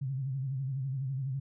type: tone with vibrato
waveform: sine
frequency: 133.7 Hz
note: C3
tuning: 38 cents sharp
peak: -31 dBFS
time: 0.01-1.4 s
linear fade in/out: 10 ms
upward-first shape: sine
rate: 12 Hz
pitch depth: 86 cents each way
effects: none